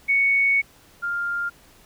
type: tone pair in turn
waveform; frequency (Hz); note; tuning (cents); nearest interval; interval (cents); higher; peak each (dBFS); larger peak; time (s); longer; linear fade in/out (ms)
sine; 2222 / 1399.8; C#7 / F6; +4 / +4; minor sixth; 800; first; -16 / -23; first; 0.08-0.62 / 1.02-1.5; first; 20
effects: pink hiss -53 dBFS RMS until 1.85 s